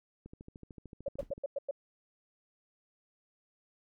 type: click train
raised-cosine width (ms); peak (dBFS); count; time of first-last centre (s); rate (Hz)
3; -35; 16; 0.26-1.379; 13.4
type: tone bursts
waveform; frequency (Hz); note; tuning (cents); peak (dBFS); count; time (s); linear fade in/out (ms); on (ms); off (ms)
sine; 559; C#5; +14; -31; 6; 1.06-1.711; 5; 26; 99
type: noise with exponential decay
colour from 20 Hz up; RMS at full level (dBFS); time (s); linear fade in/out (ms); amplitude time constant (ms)
brown; -39; 1.19-1.33; 2; 30
effects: none